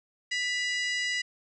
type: harmonic tone with a mistuned harmonic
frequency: 989 Hz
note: B5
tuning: 2 cents sharp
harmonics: 2 / 3 / 4 / 5 / 6 / 7 / 8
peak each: -29 / -35 / -40 / -37 / -43 / -44 / -45 dBFS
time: 0.31-1.22 s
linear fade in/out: 10 ms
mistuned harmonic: 3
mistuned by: -57 cents
effects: none